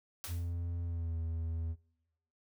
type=noise with exponential decay; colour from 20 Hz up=white; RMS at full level=-40 dBFS; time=0.24-0.53 s; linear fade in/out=0 ms; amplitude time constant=62 ms
type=tone with pitch glide; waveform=triangle; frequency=85.8 to 82.02 Hz; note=F2 to E2; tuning=-30 to -8 cents; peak=-32 dBFS; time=0.27-1.76 s; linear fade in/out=50 ms; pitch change=-78 cents; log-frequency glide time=0.83-1.16 s
effects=noise-tail reverb RT60 0.9 s tail -23 dB re dry